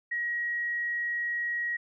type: tone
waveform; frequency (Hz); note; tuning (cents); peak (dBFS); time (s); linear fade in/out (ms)
sine; 1900; A#6; +33; -28; 0.11-1.77; 10
effects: none